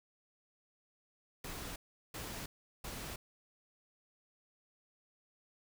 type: noise bursts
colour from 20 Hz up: pink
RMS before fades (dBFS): -44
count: 3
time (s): 1.44-3.16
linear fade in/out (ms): 5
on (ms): 320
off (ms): 380
effects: none

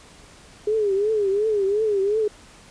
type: tone with vibrato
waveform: sine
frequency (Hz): 412.5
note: G#4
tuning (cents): -12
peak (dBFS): -18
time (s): 0.67-2.28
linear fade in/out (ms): 5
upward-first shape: triangle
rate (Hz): 2.8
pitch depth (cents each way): 140
effects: pink hiss -48 dBFS RMS until 2.7 s + resampled to 22050 Hz

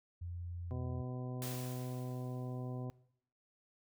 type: tone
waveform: sine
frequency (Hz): 87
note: F2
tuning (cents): -6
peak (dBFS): -40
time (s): 0.21-1.02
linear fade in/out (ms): 10
type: harmonic tone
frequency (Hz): 126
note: B2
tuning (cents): +35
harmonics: 1 / 2 / 3 / 4 / 5 / 6 / 8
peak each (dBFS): -40 / -46 / -50 / -52 / -54 / -56 / -58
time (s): 0.71-2.9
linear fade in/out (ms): 0
type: noise with exponential decay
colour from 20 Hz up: white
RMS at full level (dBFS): -44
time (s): 1.42-2.85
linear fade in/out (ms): 1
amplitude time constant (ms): 310
effects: noise-tail reverb RT60 0.7 s tail -21 dB re dry

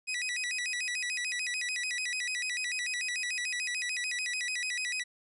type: tone with vibrato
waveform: sawtooth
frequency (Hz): 2217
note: C#7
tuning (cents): 0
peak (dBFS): -28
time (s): 0.07-5.04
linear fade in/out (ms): 20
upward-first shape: square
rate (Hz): 6.8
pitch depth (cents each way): 220
effects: resampled to 24000 Hz + 11-bit

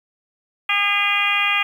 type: harmonic tone with a mistuned harmonic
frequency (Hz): 406.8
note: G#4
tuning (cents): -36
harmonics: 2 / 3 / 4 / 5 / 6 / 7 / 8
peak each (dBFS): -29 / -24 / -29 / -23 / -20 / -24 / -28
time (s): 0.69-1.63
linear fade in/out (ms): 5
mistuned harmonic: 7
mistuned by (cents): -34
effects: 8-bit

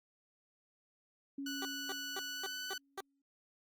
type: tone with exponential decay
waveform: sine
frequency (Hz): 277.2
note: C#4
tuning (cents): 0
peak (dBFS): -38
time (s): 1.38-3.22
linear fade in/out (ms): 5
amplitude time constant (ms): 400
type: tone with pitch glide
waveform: 15% pulse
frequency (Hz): 1480 to 1496.3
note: F#6 to F#6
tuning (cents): 0 to +19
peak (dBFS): -34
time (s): 1.46-2.78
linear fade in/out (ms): 5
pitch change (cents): +19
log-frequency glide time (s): 2.32-2.49
type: tone bursts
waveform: 15% pulse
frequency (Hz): 388.2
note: G4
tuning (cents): -17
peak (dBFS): -33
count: 6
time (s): 1.62-3.006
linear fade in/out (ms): 2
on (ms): 31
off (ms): 240
effects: Opus 48 kbps

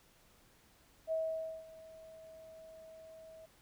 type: tone with ADSR envelope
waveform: sine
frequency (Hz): 643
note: E5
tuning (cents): -43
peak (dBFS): -31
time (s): 1.07-3.46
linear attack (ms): 48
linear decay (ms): 520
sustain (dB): -20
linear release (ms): 7
effects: pink hiss -66 dBFS RMS until 3.61 s

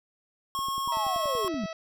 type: tone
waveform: square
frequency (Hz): 1088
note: C#6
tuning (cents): -33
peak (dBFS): -29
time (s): 0.55-1.48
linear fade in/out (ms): 0
type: click train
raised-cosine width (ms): 3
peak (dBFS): -31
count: 12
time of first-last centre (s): 0.59-1.638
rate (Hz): 10.5
type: linear sweep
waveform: sine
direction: down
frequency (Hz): 987.8 to 174.61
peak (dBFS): -29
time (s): 0.88-1.66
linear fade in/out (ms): 2
type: harmonic tone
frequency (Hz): 650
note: E5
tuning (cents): -24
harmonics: 1 / 2 / 3 / 4 / 5 / 6 / 7 / 8 / 9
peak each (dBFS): -36 / -42 / -46 / -48 / -50 / -52 / -53 / -54 / -55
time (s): 0.92-1.73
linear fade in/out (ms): 2
effects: none

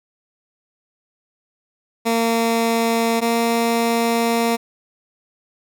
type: tone pair in turn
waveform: 15% pulse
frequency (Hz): 229.4 / 231.9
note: A#3 / A#3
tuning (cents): -28 / -9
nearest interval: unison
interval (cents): 19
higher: second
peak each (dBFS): -10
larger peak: neither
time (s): 2.05-3.21 / 3.21-4.57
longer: second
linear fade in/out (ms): 20
effects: none

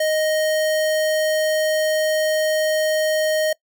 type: tone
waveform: square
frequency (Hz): 622.3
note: D#5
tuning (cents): 0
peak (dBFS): -18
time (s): 0-3.53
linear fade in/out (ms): 5
effects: noise-tail reverb RT60 0.1 s tail -23 dB re dry

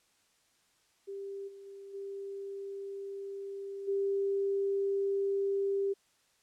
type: tone with level steps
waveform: sine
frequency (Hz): 395.1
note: G4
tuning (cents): +14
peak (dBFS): -38 / -47 / -45 / -38 / -28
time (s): 1.07-5.94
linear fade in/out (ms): 20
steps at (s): 1.47 / 1.65 / 1.93 / 3.87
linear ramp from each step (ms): 20
effects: white hiss -70 dBFS RMS until 6.42 s + low-pass 9000 Hz 12 dB/octave

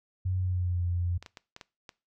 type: tone with pitch glide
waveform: sine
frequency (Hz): 92.5 to 87.81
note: F#2 to F2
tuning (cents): 0 to +10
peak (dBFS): -26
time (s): 0.25-1.18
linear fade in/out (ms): 10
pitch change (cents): -90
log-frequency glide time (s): 0.39-0.83
type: clicks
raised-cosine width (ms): 0.2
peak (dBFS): -26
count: 6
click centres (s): 1.226 / 1.262 / 1.372 / 1.564 / 1.612 / 1.892
effects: noise-tail reverb RT60 0.3 s tail -21 dB re dry

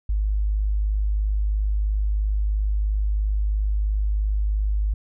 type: tone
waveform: sine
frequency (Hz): 51.5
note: G#1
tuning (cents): -14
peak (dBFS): -19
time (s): 0.09-4.94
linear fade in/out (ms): 5
effects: none

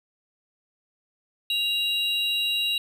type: tone pair together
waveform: triangle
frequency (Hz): 2794 / 3881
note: F7 / B7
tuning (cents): 0 / -31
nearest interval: tritone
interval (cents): 569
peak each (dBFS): -24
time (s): 1.5-2.78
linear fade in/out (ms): 2
effects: none

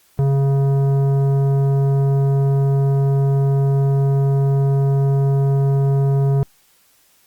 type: tone with tanh clipping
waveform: triangle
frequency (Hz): 137.9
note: C#3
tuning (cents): -9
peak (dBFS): -15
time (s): 0.19-6.43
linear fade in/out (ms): 0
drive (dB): 16
effects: white hiss -56 dBFS RMS until 7.26 s + Opus 48 kbps

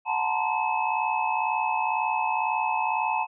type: tone cluster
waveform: sine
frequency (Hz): 734 / 872 / 934 / 1032 / 2586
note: F#5 / A5 / A#5 / C6 / E7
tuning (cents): -14 / -16 / +3 / -24 / -34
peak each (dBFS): -32 / -26 / -30 / -32 / -32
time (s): 0.05-3.27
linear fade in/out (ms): 50
effects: none

